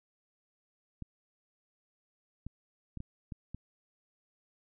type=clicks; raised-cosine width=5 ms; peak=-28 dBFS; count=6; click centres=1.023 / 2.466 / 2.973 / 3.004 / 3.322 / 3.546 s; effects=none